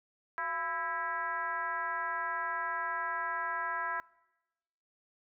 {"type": "tone with frequency modulation", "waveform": "sine", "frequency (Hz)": 1318.5, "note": "E6", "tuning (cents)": 0, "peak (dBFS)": -32, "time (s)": [0.38, 4], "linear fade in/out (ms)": 0, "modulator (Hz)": 317, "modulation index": 1.6, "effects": ["noise-tail reverb RT60 1.0 s tail -23 dB re dry"]}